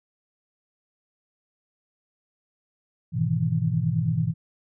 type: chord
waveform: sine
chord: E major seventh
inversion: first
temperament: equal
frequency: 103.83 / 123.47 / 155.56 / 164.81 Hz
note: G#2 / B2 / D#3 / E3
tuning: 0 / 0 / 0 / 0 cents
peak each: -29 / -26 / -28 / -25 dBFS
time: 3.12-4.34 s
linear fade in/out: 50 ms
effects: none